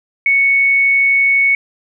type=tone; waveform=sine; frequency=2217 Hz; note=C#7; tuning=in tune; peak=-9 dBFS; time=0.26-1.55 s; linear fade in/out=2 ms; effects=none